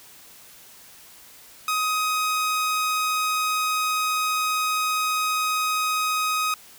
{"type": "tone", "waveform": "sawtooth", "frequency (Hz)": 1257, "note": "D#6", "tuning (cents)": 17, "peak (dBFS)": -18, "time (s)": [1.68, 6.54], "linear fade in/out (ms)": 2, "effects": ["white hiss -48 dBFS RMS until 6.78 s"]}